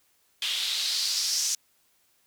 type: noise with band-pass filter sweep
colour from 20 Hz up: white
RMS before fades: -28 dBFS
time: 0.42-1.55 s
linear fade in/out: 2 ms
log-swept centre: 3200 to 6100 Hz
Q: 3.6
effects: white hiss -67 dBFS RMS until 2.26 s